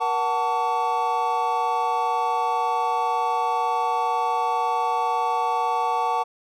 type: tone cluster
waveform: triangle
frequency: 474.5 / 745 / 887 / 1137 Hz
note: A#4 / F#5 / A5 / C#6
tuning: +31 / +12 / +14 / +44 cents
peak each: -29 / -24 / -22 / -25 dBFS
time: 0-6.24 s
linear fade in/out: 20 ms
effects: none